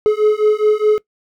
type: beating tone pair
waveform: triangle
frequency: 423.2 / 428 Hz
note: G#4 / A4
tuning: +33 / -48 cents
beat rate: 4.8 Hz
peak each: -12 dBFS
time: 0.06-0.98 s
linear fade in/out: 0 ms
effects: noise-tail reverb RT60 0.1 s tail -21 dB re dry